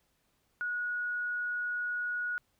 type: tone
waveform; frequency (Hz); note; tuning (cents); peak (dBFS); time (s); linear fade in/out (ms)
sine; 1456; F#6; -28; -31; 0.61-2.38; 0
effects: pink hiss -74 dBFS RMS until 2.59 s